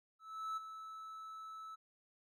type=tone with ADSR envelope; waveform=triangle; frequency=1307 Hz; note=E6; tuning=15 cents flat; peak=-35 dBFS; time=0.19-1.76 s; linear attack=380 ms; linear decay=15 ms; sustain=-10 dB; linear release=18 ms; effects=none